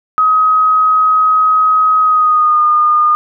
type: tone with pitch glide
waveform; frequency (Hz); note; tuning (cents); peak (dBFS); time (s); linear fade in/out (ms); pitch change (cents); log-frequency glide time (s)
sine; 1265 to 1219.1; D#6 to D#6; +28 to -36; -7; 0.18-3.15; 0; -64; 2-2.62
effects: none